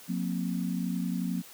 sine tone cluster, 179.9 / 230.9 / 262.4 Hz, F#3 / A#3 / C4, -48 / -16 / +5 cents, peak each -30 / -34 / -35 dBFS, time 0.08-1.42 s, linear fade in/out 20 ms, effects white hiss -50 dBFS RMS until 1.53 s + high-pass 100 Hz 12 dB/octave

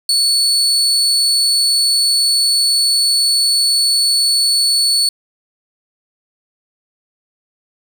35% pulse tone, 4434 Hz, C#8, in tune, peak -10 dBFS, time 0.09-5.09 s, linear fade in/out 2 ms, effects 7-bit

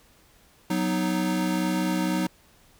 square chord, B major, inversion second, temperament equal, 185 / 246.9 / 311.1 Hz, F#3 / B3 / D#4, 0 / 0 / 0 cents, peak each -27 / -32 / -28 dBFS, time 0.7-2.27 s, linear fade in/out 5 ms, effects pink hiss -58 dBFS RMS until 2.79 s

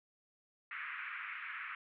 white band-pass noise, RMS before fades -44 dBFS, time 0.71-1.75 s, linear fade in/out 2 ms, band 1200 to 2400 Hz, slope 48 dB/octave, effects none

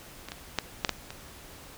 clicks, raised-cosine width 0.2 ms, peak -21 / -19 / -8 / -7 / -8 / -21 dBFS, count 6, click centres 0.286 / 0.319 / 0.587 / 0.848 / 0.893 / 1.105 s, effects pink hiss -48 dBFS RMS until 1.77 s

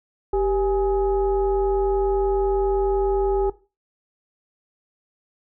sine tone with frequency modulation, 392 Hz, G4, in tune, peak -18 dBFS, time 0.33-3.5 s, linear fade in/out 5 ms, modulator 437 Hz, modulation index 0.79, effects noise-tail reverb RT60 0.3 s tail -17 dB re dry

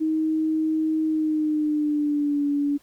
sine tone with pitch glide, 314.8 to 287 Hz, D#4 to D4, +20 to -40 cents, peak -20 dBFS, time 0-2.78 s, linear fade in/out 20 ms, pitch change -160 cents, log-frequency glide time 1.05-2.46 s, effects pink hiss -59 dBFS RMS until 2.82 s

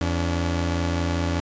sawtooth tone pair together, 85 / 285.9 Hz, F2 / D4, -46 / -46 cents, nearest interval octave + major sixth, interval 2100 cents, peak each -19 / -24 dBFS, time 0.01-1.4 s, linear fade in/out 0 ms, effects resampled to 16000 Hz

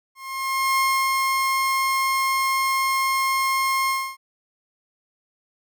30% pulse tone with ADSR envelope, 1069 Hz, C6, 37 cents sharp, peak -15 dBFS, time 0.15-4.17 s, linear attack 630 ms, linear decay 300 ms, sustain -2 dB, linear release 280 ms, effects none

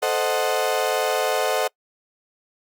35% pulse chord, A diminished seventh, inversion none, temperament equal, 440 / 523.3 / 622.3 / 740 Hz, A4 / C5 / Eb5 / Gb5, 0 / 0 / 0 / 0 cents, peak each -24 dBFS, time 0.02-1.68 s, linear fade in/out 10 ms, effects noise-tail reverb RT60 0.1 s tail -26 dB re dry + Opus 48 kbps

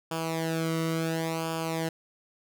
sawtooth tone with flanger, 162.9 Hz, E3, 20 cents flat, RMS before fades -30 dBFS, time 0.11-1.89 s, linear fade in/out 5 ms, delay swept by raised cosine 0.5 to 1.2 ms, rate 0.71 Hz, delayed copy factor -0.8, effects none

